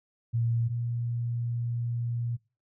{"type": "tone pair in turn", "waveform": "sine", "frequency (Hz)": [116.54, 118.65], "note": ["A#2", "A#2"], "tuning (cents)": [0, 31], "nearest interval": "unison", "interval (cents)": 31, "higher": "second", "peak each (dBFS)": [-24, -28], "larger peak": "first", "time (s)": [[0.33, 0.69], [0.69, 2.37]], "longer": "second", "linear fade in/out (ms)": 20, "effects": ["noise-tail reverb RT60 0.3 s tail -22 dB re dry"]}